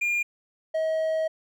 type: tone pair in turn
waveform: triangle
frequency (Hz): 2410 / 637.1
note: D7 / D#5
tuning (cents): +44 / +41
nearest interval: octave + major seventh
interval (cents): 2303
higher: first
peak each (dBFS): -21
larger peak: neither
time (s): 0.01-0.23 / 0.74-1.28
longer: second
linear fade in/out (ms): 10
effects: none